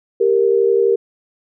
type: tone pair together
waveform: sine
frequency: 394.4 / 466.1 Hz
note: G4 / A#4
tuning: +11 / 0 cents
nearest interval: minor third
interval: 289 cents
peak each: -14 dBFS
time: 0.2-0.96 s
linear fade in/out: 10 ms
effects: none